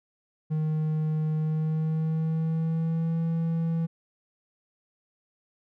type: tone with pitch glide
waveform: triangle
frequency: 155.56 to 164.81 Hz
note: D#3 to E3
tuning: 0 to 0 cents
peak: -22 dBFS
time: 0.5-3.87 s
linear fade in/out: 20 ms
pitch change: +100 cents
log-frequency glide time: 1.36-3.2 s
effects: none